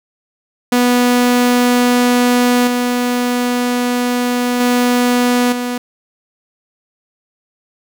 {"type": "tone with level steps", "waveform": "sawtooth", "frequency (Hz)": 245.4, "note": "B3", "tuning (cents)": -11, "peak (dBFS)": [-6, -10, -7, -14], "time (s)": [0.72, 5.78], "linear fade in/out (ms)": 5, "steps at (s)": [2.67, 4.6, 5.52], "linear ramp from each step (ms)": 5, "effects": []}